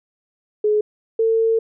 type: tone pair in turn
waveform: sine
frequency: 422.7 / 449.9 Hz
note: G#4 / A4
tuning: +31 / +39 cents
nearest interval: minor second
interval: 108 cents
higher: second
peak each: -14 dBFS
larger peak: neither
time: 0.64-0.81 / 1.19-1.59 s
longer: second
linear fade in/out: 5 ms
effects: none